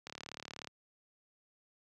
click train, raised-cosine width 0.2 ms, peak -26 dBFS, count 23, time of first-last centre 0.07-0.673 s, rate 36.5 Hz, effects high-pass 100 Hz 12 dB/octave

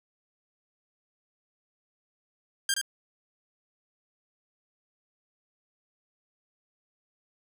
10% pulse tone with echo, 1597 Hz, G6, 32 cents sharp, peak -15 dBFS, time 2.69-2.74 s, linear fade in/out 2 ms, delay 74 ms, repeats 1, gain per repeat -4 dB, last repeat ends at 2.814 s, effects none

